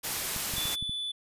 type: noise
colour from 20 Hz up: white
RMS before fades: -32 dBFS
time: 0.03-0.76 s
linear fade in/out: 20 ms
type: clicks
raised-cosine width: 5 ms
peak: -27 dBFS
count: 6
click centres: 0.363 / 0.538 / 0.582 / 0.655 / 0.826 / 0.895 s
type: tone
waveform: triangle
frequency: 3476 Hz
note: A7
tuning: 22 cents flat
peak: -30 dBFS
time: 0.56-1.12 s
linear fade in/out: 10 ms
effects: resampled to 32000 Hz